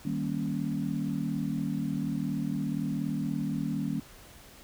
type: chord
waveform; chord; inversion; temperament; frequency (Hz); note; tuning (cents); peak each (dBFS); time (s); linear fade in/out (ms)
sine; Eb dominant seventh; none; equal; 155.56 / 196 / 233.1 / 277.2; Eb3 / G3 / Bb3 / Db4; 0 / 0 / 0 / 0; -34; 0.05-4; 5
effects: pink hiss -52 dBFS RMS until 4.63 s